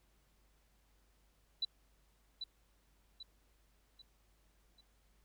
sine tone with echo, 3967 Hz, B7, 7 cents sharp, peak -32 dBFS, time 1.62-1.65 s, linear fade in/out 5 ms, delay 790 ms, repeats 4, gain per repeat -7 dB, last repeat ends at 4.81 s, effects added 50 Hz sine -70 dBFS peak until 5.24 s + pink hiss -75 dBFS RMS until 5.24 s

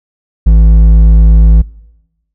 sine tone with hard clipping, 54.2 Hz, A1, 25 cents flat, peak -3 dBFS, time 0.46-1.62 s, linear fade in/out 10 ms, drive 6 dB, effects noise-tail reverb RT60 1.0 s tail -24 dB re dry

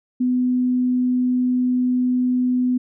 sine tone, 250.6 Hz, B3, 25 cents sharp, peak -16 dBFS, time 0.2-2.78 s, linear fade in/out 10 ms, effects none

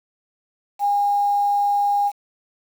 sine tone with quantisation, 813 Hz, G#5, 37 cents flat, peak -16 dBFS, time 0.79-2.12 s, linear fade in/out 50 ms, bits 7, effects none

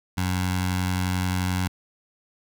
15% pulse tone with notch filter, 91.4 Hz, F#2, 21 cents flat, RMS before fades -25 dBFS, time 0.17-1.68 s, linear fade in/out 10 ms, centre 400 Hz, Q 0.7, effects none

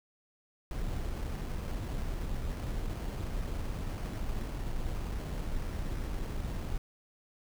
brown noise with sample-and-hold, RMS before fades -35 dBFS, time 0.71-6.78 s, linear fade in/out 2 ms, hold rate 3675 Hz, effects none

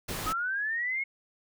pink noise, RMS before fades -35 dBFS, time 0.08-0.33 s, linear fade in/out 10 ms
sine linear sweep, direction up, 1244.5 to 2189 Hz, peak -28 dBFS, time 0.26-1.04 s, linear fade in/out 10 ms
effects none

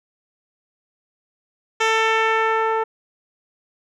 10% pulse tone with low-pass filter sweep, 445.2 Hz, A4, 20 cents sharp, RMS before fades -19 dBFS, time 1.8-2.84 s, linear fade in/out 10 ms, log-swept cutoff 5200 to 950 Hz, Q 0.94, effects none

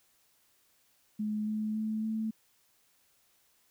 sine tone with pitch steps, 212.5 / 215 / 217.5 / 220 Hz, G#3 / A3 / A3 / A3, +40 / -40 / -20 / 0 cents, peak -30 dBFS, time 1.19-2.31 s, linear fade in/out 10 ms, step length 280 ms, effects white hiss -69 dBFS RMS until 3.7 s

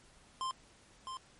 square tone with echo, 1046.5 Hz, C6, in tune, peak -35 dBFS, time 0.41-0.51 s, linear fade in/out 0 ms, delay 660 ms, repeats 1, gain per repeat -6 dB, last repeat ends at 1.17 s, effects pink hiss -62 dBFS RMS until 1.39 s + MP3 48 kbps

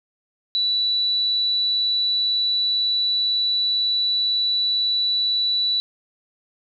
sine tone, 3951 Hz, B7, in tune, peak -18 dBFS, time 0.55-5.8 s, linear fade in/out 0 ms, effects none

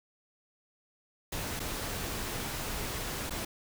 pink noise with dropouts, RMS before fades -36 dBFS, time 1.32-3.45 s, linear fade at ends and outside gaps 5 ms, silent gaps 1.595-1.6 / 3.297-3.306 s, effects none

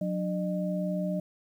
sine tone cluster, 182.2 / 296.7 / 608 Hz, F#3 / D4 / D#5, -26 / +18 / -40 cents, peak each -29 / -38 / -33 dBFS, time 0.01-1.2 s, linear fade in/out 5 ms, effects 10-bit

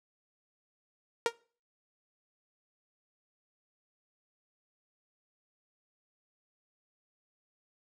sawtooth tone with exponential decay, 466.2 Hz, A#4, in tune, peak -17 dBFS, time 1.26-1.33 s, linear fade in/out 1 ms, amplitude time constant 15 ms, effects noise-tail reverb RT60 0.4 s tail -23 dB re dry + low-pass 8000 Hz 12 dB/octave

